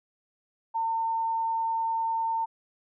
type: tone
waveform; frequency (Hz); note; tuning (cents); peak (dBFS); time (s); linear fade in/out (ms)
sine; 905; A5; +48; -25; 0.74-2.46; 20
effects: none